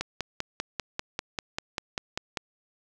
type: click train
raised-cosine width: 0.2 ms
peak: -12 dBFS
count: 13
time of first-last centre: 0.01-2.372 s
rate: 5.08 Hz
effects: none